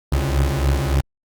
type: beating tone pair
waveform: 30% pulse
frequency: 67.1 / 70.6 Hz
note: C2 / C#2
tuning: +44 / +32 cents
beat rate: 3.5 Hz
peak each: -17 dBFS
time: 0.12-1.01 s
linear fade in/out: 5 ms
effects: Opus 48 kbps